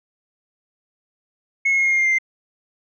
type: tone with pitch steps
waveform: sine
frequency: 2182 / 2168 / 2154 / 2141 / 2127 / 2114 / 2100 / 2087 Hz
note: C#7 / C#7 / C7 / C7 / C7 / C7 / C7 / C7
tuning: -28 / -39 / +50 / +39 / +28 / +17 / +6 / -5 cents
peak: -13 dBFS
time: 1.65-2.186 s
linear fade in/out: 10 ms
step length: 67 ms
effects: tanh soft clip ceiling -13 dBFS